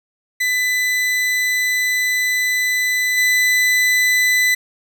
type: tone with level steps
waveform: 40% pulse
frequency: 2000 Hz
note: B6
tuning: 21 cents sharp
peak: -15 / -12 dBFS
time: 0.4-4.55 s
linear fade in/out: 10 ms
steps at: 3.17 s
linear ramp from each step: 10 ms
effects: none